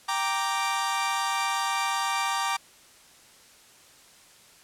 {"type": "chord", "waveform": "sawtooth", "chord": "G minor", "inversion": "none", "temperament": "equal", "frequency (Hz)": [784, 932.3, 1174.7], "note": ["G5", "Bb5", "D6"], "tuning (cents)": [0, 0, 0], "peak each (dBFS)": [-27, -26, -25], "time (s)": [0.08, 2.57], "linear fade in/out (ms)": 10, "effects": ["white hiss -54 dBFS RMS until 4.63 s", "low-pass 10000 Hz 12 dB/octave"]}